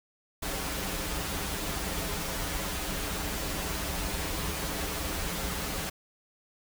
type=noise with comb filter; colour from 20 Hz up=pink; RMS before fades=-33 dBFS; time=0.42-5.9 s; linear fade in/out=10 ms; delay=8.4 ms; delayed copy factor=-0.95; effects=none